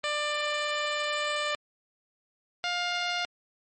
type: tone pair in turn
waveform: 10% pulse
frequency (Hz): 594 / 706.4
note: D5 / F5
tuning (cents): +20 / +20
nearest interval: minor third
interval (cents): 300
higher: second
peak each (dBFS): -19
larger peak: neither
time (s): 0.04-1.55 / 2.64-3.25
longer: first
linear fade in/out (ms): 0
effects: MP3 32 kbps